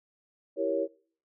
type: chord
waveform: sine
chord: E diminished seventh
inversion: none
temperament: equal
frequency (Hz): 329.6 / 392 / 466.2 / 554.4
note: E4 / G4 / Bb4 / Db5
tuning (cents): 0 / 0 / 0 / 0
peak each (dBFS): -33 / -33 / -32 / -29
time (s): 0.56-0.88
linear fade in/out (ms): 50
effects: noise-tail reverb RT60 0.5 s tail -23 dB re dry